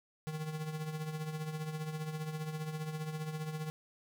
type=tone with tremolo; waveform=square; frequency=155.56 Hz; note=D#3; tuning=in tune; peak=-35 dBFS; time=0.27-3.7 s; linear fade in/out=0 ms; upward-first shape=triangle; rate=15 Hz; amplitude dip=65%; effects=none